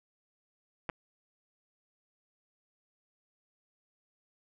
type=clicks; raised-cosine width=0.5 ms; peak=-20 dBFS; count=2; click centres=0.892 / 0.898 s; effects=none